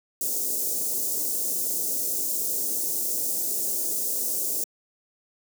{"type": "band-stop noise", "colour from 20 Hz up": "white", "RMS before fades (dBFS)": -27, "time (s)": [0.21, 4.64], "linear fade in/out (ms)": 2, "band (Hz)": [520, 6300], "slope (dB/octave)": 24, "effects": ["high-pass 300 Hz 12 dB/octave"]}